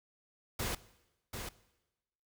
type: noise with echo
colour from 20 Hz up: pink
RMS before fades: -36 dBFS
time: 0.59-0.75 s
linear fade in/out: 5 ms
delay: 740 ms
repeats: 1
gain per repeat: -6 dB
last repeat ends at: 1.49 s
effects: noise-tail reverb RT60 1.0 s tail -19 dB re dry